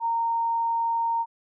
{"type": "tone", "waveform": "sine", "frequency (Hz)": 923, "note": "A#5", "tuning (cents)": -17, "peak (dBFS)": -22, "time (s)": [0, 1.26], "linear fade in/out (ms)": 50, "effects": []}